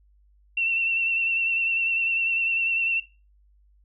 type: tone with vibrato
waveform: sine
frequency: 2706 Hz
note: E7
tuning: 45 cents sharp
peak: -21 dBFS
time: 0.57-3 s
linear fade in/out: 5 ms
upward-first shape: sine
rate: 10 Hz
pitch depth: 30 cents each way
effects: noise-tail reverb RT60 0.3 s tail -18 dB re dry + added 50 Hz sine -56 dBFS peak until 3.84 s